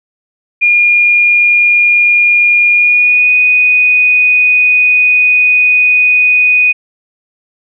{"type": "tone with pitch glide", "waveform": "sine", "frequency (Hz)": [2423, 2484], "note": ["D#7", "D#7"], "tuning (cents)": [-47, -3], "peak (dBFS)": -5, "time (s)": [0.61, 6.73], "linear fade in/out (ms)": 20, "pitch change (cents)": 44, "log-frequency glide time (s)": [2.72, 3.33], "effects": []}